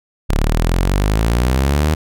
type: exponential sweep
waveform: sawtooth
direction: up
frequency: 34.6 to 79.5 Hz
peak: -9 dBFS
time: 0.29-1.95 s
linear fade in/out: 10 ms
effects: none